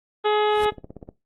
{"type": "harmonic tone", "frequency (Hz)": 421.9, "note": "G#4", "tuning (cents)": 27, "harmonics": [1, 2, 3, 4, 5, 6, 7, 8, 9], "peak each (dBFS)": [-19, -23, -28, -33, -36, -39, -35, -36, -39], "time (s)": [0.24, 0.71], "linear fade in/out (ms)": 20}
{"type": "noise with exponential growth", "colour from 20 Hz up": "pink", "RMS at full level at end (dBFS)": -32, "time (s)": [0.42, 0.65], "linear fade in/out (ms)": 5, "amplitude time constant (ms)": 48}
{"type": "click train", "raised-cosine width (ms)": 2, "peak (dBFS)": -24, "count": 8, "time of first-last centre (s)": [0.66, 1.089], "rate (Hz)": 16.3}
{"effects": ["noise-tail reverb RT60 0.2 s tail -19 dB re dry", "Opus 24 kbps"]}